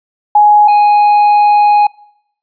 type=tone pair in turn; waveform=sine / triangle; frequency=835 / 830.2 Hz; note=G#5 / G#5; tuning=+9 / -1 cents; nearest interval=unison; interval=10 cents; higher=first; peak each=-3 dBFS; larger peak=neither; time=0.35-0.68 / 0.68-1.87 s; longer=second; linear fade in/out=5 ms; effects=noise-tail reverb RT60 0.8 s tail -25 dB re dry + resampled to 11025 Hz